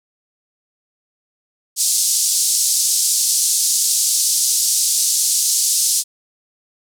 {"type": "band-pass noise", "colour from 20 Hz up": "white", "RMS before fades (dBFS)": -17, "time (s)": [1.76, 6.04], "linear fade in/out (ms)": 50, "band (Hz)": [4800, 10000], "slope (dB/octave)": 24, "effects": []}